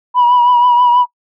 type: tone with vibrato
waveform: sine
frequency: 975 Hz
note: B5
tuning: 23 cents flat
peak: -5 dBFS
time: 0.14-1.06 s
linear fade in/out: 50 ms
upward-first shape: triangle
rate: 6.2 Hz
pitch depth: 44 cents each way
effects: noise-tail reverb RT60 0.1 s tail -24 dB re dry + tanh soft clip ceiling -4 dBFS